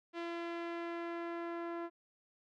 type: tone with low-pass filter sweep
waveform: sawtooth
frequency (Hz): 339.8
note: F4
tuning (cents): -47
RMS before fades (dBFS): -41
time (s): 0.13-1.9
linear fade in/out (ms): 50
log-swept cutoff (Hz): 3100 to 1400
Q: 1.1
effects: none